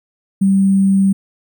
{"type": "tone with sample-and-hold", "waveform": "sine", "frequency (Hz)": 194.1, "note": "G3", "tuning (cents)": -17, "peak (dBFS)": -9, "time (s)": [0.41, 1.13], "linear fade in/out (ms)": 10, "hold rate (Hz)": 8820, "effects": []}